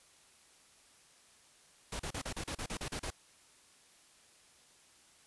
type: noise bursts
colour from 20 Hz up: pink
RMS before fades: -39 dBFS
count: 11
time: 1.92-3.105 s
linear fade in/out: 5 ms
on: 75 ms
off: 36 ms
effects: white hiss -63 dBFS RMS until 5.26 s + resampled to 24000 Hz